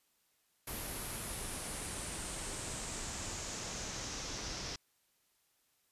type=noise with low-pass filter sweep; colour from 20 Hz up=pink; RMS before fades=-42 dBFS; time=0.67-4.76 s; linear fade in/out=5 ms; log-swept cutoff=12000 to 5500 Hz; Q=3.7; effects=white hiss -75 dBFS RMS until 5.91 s + resampled to 32000 Hz